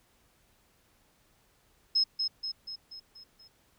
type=tone with echo; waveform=sine; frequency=5160 Hz; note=E8; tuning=38 cents flat; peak=-22 dBFS; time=1.95-2.04 s; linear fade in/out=10 ms; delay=240 ms; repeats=6; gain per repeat=-5 dB; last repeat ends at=3.48 s; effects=pink hiss -67 dBFS RMS until 3.78 s